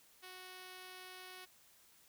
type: tone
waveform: 5% pulse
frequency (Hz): 369.3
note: F#4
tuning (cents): -3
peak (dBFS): -39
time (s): 0.22-1.46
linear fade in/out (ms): 20
effects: white hiss -66 dBFS RMS until 2.08 s